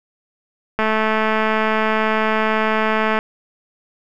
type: click train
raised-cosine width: 0.5 ms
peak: -4 dBFS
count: 524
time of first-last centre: 0.79-3.189 s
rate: 218 Hz
effects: none